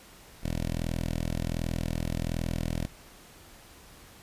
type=tone with notch filter; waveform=10% pulse; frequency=41.33 Hz; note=E1; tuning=5 cents sharp; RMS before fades=-31 dBFS; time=0.43-2.86 s; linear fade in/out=10 ms; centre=1200 Hz; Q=1.1; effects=pink hiss -52 dBFS RMS until 4.22 s + resampled to 32000 Hz